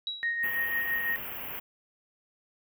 sine tone with exponential decay, 3879 Hz, B7, 32 cents flat, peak -28 dBFS, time 0.07-0.44 s, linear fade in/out 1 ms, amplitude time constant 79 ms
sine tone with tremolo, 1864.7 Hz, A#6, in tune, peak -25 dBFS, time 0.23-1.16 s, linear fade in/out 0 ms, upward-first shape triangle, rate 6 Hz, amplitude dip 50%
white band-stop noise, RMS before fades -38 dBFS, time 0.43-1.6 s, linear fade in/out 10 ms, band 3100 to 12000 Hz, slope 96 dB/octave
effects none

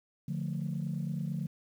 sine chord, D minor, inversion none, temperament equal with one note detuned, 146.83 / 175.83 / 220 Hz, D3 / F3 / A3, 0 / +12 / 0 cents, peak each -34 / -35 / -39 dBFS, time 0.28-1.47 s, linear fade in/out 5 ms, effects tanh soft clip ceiling -25 dBFS + 10-bit

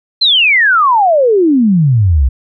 sine exponential sweep, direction down, 4215 to 60.2 Hz, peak -6 dBFS, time 0.21-2.29 s, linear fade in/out 10 ms, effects none

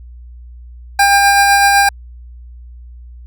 25% pulse tone with tremolo, 800 Hz, G5, 35 cents sharp, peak -3 dBFS, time 0.99-1.89 s, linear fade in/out 5 ms, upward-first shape sine, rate 7.9 Hz, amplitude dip 25%, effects added 60 Hz sine -32 dBFS peak until 3.26 s

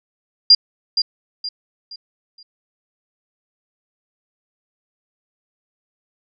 sine tone with echo, 4800 Hz, D8, 37 cents sharp, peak -5 dBFS, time 0.5-0.55 s, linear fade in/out 5 ms, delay 470 ms, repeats 4, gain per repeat -9 dB, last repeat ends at 2.43 s, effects none

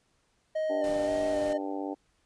triangle tone with vibrato, 617 Hz, D#5, 15 cents flat, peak -25 dBFS, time 0.55-1.58 s, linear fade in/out 10 ms, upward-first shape square, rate 1.9 Hz, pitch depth 25 cents each way
harmonic tone, 97.6 Hz, G2, 7 cents flat, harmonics 3 / 4 / 5 / 6 / 7 / 8 / 9, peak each -34 / -40 / -41 / -42 / -45 / -40 / -45 dBFS, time 0.69-1.95 s, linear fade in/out 20 ms
pink noise, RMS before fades -44 dBFS, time 0.84-1.53 s, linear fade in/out 0 ms
effects pink hiss -71 dBFS RMS until 2.25 s + resampled to 22050 Hz

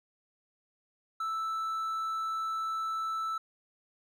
triangle tone, 1318.5 Hz, E6, in tune, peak -29 dBFS, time 1.2-3.38 s, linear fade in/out 5 ms, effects none

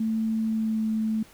sine tone with pitch glide, 221.7 to 219.3 Hz, A3 to A3, +13 to -6 cents, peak -23 dBFS, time 0-1.23 s, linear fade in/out 5 ms, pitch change -19 cents, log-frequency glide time 0.42-0.83 s, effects pink hiss -53 dBFS RMS until 1.33 s

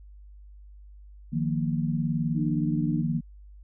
sine chord, Eb suspended second, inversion none, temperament equal, 155.56 / 174.61 / 233.1 Hz, Eb3 / F3 / Bb3, 0 / 0 / 0 cents, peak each -27 / -30 / -29 dBFS, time 1.32-3.21 s, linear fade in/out 20 ms
sine tone with vibrato, 300.3 Hz, D4, 39 cents sharp, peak -29 dBFS, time 2.34-3.04 s, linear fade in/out 50 ms, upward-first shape triangle, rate 3.3 Hz, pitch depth 14 cents each way
effects added 50 Hz sine -45 dBFS peak until 3.63 s

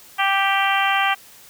harmonic tone, 392 Hz, G4, in tune, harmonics 2 / 3 / 4 / 5 / 6 / 7 / 8, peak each -21 / -23 / -24 / -25 / -26 / -26 / -27 dBFS, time 0.18-1.15 s, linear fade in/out 20 ms, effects white hiss -46 dBFS RMS until 1.49 s

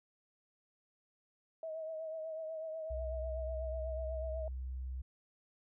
sine tone with vibrato, 638 Hz, D#5, 43 cents sharp, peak -39 dBFS, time 1.63-4.48 s, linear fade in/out 2 ms, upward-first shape triangle, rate 8.1 Hz, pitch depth 44 cents each way
sine tone with pitch glide, 63.6 to 64.23 Hz, C2 to C2, -48 to -31 cents, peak -38 dBFS, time 2.9-5.02 s, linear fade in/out 10 ms, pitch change +17 cents, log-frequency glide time 3.1-3.95 s
effects none

